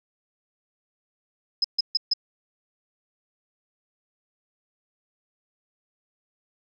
sine tone bursts, 5090 Hz, D#8, 39 cents sharp, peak -18 dBFS, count 4, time 1.62-2.136 s, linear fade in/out 5 ms, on 24 ms, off 140 ms, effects none

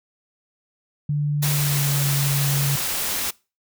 sine tone with pitch glide, 146.83 to 140.12 Hz, D3 to C#3, 0 to +19 cents, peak -19 dBFS, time 1.09-2.76 s, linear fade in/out 5 ms, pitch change -81 cents, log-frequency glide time 1.41-2.02 s
white noise, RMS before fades -25 dBFS, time 1.42-3.31 s, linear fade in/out 10 ms
effects noise-tail reverb RT60 0.3 s tail -23 dB re dry

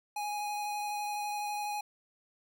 square tone with vibrato, 830.6 Hz, G#5, in tune, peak -34 dBFS, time 0.16-1.81 s, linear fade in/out 5 ms, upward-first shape triangle, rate 12 Hz, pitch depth 14 cents each way, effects none

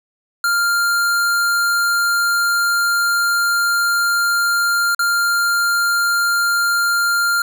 square tone with dropouts, 1396.9 Hz, F6, in tune, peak -15 dBFS, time 0.44-7.42 s, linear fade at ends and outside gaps 2 ms, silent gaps 4.948-4.992 s, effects none

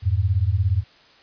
sine beating tone pair, 86.4 / 103.4 Hz, F2 / G#2, -18 / -7 cents, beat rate 17 Hz, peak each -20 dBFS, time 0.02-0.84 s, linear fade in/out 50 ms, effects white hiss -52 dBFS RMS until 1.22 s + resampled to 11025 Hz

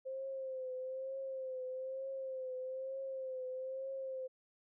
sine tone with vibrato, 524 Hz, C5, 2 cents sharp, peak -39 dBFS, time 0.05-4.28 s, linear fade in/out 20 ms, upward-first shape triangle, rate 1.1 Hz, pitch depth 50 cents each way, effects none

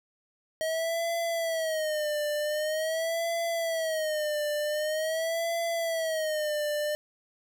square tone with vibrato, 633 Hz, D#5, 30 cents sharp, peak -28 dBFS, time 0.61-6.95 s, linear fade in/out 0 ms, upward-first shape sine, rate 0.45 Hz, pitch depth 110 cents each way, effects none

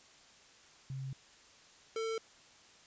sine / square tone pair in turn, 133.8 / 447.8 Hz, C3 / A4, +39 / +30 cents, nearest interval octave + major sixth, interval 2091 cents, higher second, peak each -38 / -35 dBFS, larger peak second, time 0.9-1.13 / 1.96-2.18 s, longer first, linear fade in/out 2 ms, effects white hiss -60 dBFS RMS until 2.86 s + resampled to 16000 Hz

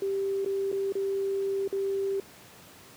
sine tone with dropouts, 392 Hz, G4, in tune, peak -26 dBFS, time 0.02-2.2 s, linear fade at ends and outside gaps 2 ms, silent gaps 0.448-0.46 / 0.717-0.726 / 0.923-0.953 / 1.677-1.726 s, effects pink hiss -51 dBFS RMS until 2.96 s + high-pass 100 Hz 12 dB/octave

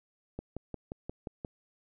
click train, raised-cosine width 2 ms, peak -24 dBFS, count 7, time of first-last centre 0.39-1.448 s, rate 5.67 Hz, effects none

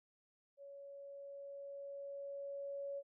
sine tone with level ramp, 560 Hz, C#5, 18 cents sharp, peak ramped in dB -51 to -40 dBFS, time 0.57-3.03 s, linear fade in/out 50 ms, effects none

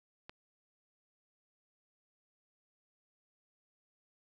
click, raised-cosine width 0.3 ms, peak -30 dBFS, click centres 0.295 s, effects none

